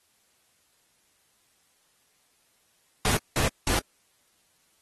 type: noise bursts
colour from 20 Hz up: pink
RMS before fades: -25 dBFS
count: 3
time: 3.05-3.79 s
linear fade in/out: 2 ms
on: 120 ms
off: 190 ms
effects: white hiss -67 dBFS RMS until 4.81 s + AAC 32 kbps